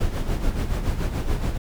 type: noise with tremolo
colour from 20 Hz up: brown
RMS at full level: -21 dBFS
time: 0-1.58 s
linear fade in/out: 10 ms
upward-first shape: sine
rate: 7 Hz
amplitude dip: 60%
effects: none